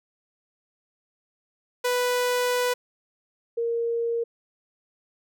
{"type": "tone pair in turn", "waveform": ["sawtooth", "sine"], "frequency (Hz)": [493.9, 465.8], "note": ["B4", "A#4"], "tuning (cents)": [0, -1], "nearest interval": "minor second", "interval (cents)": 101, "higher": "first", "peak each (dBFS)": [-18, -23], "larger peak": "first", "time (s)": [[1.84, 2.74], [3.57, 4.24]], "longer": "first", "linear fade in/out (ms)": 10, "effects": []}